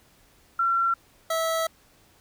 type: tone pair in turn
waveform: sine / 25% pulse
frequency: 1361 / 652 Hz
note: F6 / E5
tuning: -45 / -19 cents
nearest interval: octave + minor second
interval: 1274 cents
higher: first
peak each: -20 dBFS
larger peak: neither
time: 0.59-0.94 / 1.3-1.67 s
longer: second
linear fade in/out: 5 ms
effects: pink hiss -59 dBFS RMS until 2.2 s